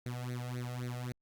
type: tone with flanger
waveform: sawtooth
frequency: 123.47 Hz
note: B2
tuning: in tune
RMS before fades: -39 dBFS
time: 0.06-1.12 s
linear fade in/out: 0 ms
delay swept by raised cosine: 0.48 to 1.58 ms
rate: 3.8 Hz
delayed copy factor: +0.9
effects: Opus 48 kbps